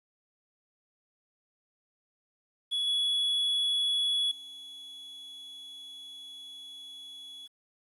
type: tone with level steps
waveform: triangle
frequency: 3383 Hz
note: G#7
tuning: 31 cents sharp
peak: -26 / -24 / -42 dBFS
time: 2.71-7.48 s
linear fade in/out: 20 ms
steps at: 2.87 / 4.31 s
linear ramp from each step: 5 ms
effects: resampled to 32000 Hz + 10-bit